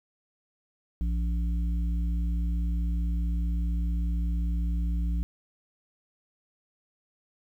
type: harmonic tone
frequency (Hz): 57.8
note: A#1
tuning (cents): -14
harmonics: 1 / 3 / 5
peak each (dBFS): -25 / -35 / -44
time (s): 1.01-5.23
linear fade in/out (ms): 0
effects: 10-bit